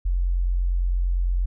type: tone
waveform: sine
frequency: 44.39 Hz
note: F1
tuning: 29 cents sharp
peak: -19 dBFS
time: 0.05-1.46 s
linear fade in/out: 10 ms
effects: none